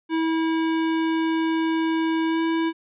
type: tone with pitch glide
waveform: square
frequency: 324 to 327.2 Hz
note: E4 to E4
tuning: -30 to -13 cents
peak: -21 dBFS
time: 0.09-2.73 s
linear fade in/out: 50 ms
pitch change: +17 cents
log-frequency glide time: 2.27-2.41 s
effects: resampled to 8000 Hz